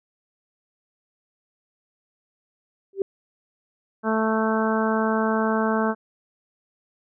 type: tone with exponential growth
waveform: sine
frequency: 390.6 Hz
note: G4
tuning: 6 cents flat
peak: -15 dBFS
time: 2.93-3.02 s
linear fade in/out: 2 ms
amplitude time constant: 19 ms
type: harmonic tone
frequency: 220.3 Hz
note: A3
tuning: 2 cents sharp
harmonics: 1 / 2 / 3 / 4 / 5 / 6 / 7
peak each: -23 / -26 / -28 / -29 / -30 / -31 / -31 dBFS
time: 4.03-5.95 s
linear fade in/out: 50 ms
effects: none